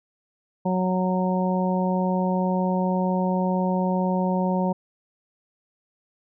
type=harmonic tone; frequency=184.4 Hz; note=F#3; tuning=6 cents flat; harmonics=1 / 2 / 3 / 4 / 5; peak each=-22 / -31 / -28 / -32 / -29 dBFS; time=0.65-4.73 s; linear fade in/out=10 ms; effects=none